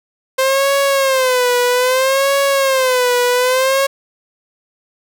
sawtooth tone with vibrato, 522 Hz, C5, 4 cents flat, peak -8 dBFS, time 0.38-3.87 s, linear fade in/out 10 ms, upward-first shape sine, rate 0.62 Hz, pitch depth 110 cents each way, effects none

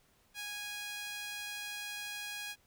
sawtooth tone with high-pass filter, 826 Hz, G#5, 10 cents flat, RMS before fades -42 dBFS, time 0.34-2.56 s, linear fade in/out 50 ms, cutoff 2100 Hz, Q 1.2, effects pink hiss -69 dBFS RMS until 2.66 s

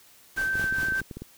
pink noise with tremolo, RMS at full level -37 dBFS, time 0.36-1.01 s, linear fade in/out 5 ms, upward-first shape triangle, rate 4.9 Hz, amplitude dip 75%
sine tone with vibrato, 1553 Hz, G6, 17 cents flat, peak -24 dBFS, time 0.37-1.01 s, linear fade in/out 10 ms, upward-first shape sine, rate 8.6 Hz, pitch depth 8 cents each way
clicks, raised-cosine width 3 ms, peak -24 dBFS, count 12, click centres 0.555 / 0.596 / 0.642 / 0.725 / 0.785 / 0.832 / 0.885 / 0.922 / 1.016 / 1.112 / 1.17 / 1.22 s
effects white hiss -55 dBFS RMS until 1.37 s

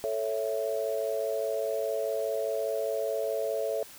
sine chord, A major, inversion none, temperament equal, 440 / 554.4 / 659.3 Hz, A4 / C#5 / E5, 0 / 0 / 0 cents, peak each -32 dBFS, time 0.04-3.83 s, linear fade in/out 0 ms, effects white hiss -49 dBFS RMS until 3.98 s

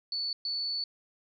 sine tone bursts at uneven times, 4461 Hz, C#8, 10 cents sharp, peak -30 dBFS, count 2, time 0.12-0.33 / 0.45-0.84 s, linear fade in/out 2 ms, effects none

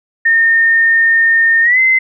sine tone with pitch glide, 1825 to 2060 Hz, A#6 to C7, -37 to -28 cents, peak -7 dBFS, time 0.25-1.99 s, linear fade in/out 10 ms, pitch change +209 cents, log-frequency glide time 1.62-1.79 s, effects none

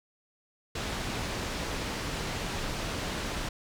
pink low-pass noise, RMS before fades -34 dBFS, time 0.75-3.49 s, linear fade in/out 5 ms, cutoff 6200 Hz, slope 12 dB/octave, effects none

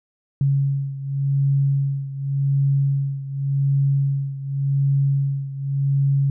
sine beating tone pair, 138.3 / 139.18 Hz, C#3 / C#3, -4 / +7 cents, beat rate 0.88 Hz, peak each -19 / -23 dBFS, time 0.41-6.3 s, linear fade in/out 2 ms, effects none

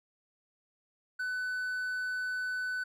triangle tone, 1500 Hz, F#6, 23 cents sharp, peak -30 dBFS, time 1.19-2.84 s, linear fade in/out 10 ms, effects none

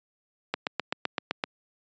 click train, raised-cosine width 0.3 ms, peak -10 dBFS, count 8, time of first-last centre 0.54-1.439 s, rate 7.79 Hz, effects high-pass 200 Hz 12 dB/octave + resampled to 16000 Hz

